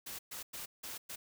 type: noise bursts at uneven times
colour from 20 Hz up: white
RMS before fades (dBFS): -44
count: 5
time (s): 0.06-0.19 / 0.31-0.43 / 0.53-0.66 / 0.83-0.98 / 1.09-1.16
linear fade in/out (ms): 10
effects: none